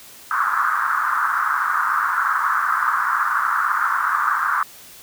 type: band-pass noise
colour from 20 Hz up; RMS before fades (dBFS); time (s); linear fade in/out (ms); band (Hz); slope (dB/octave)
pink; -20; 0.31-4.63; 2; 1100 to 1500; 48
effects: white hiss -43 dBFS RMS until 5.02 s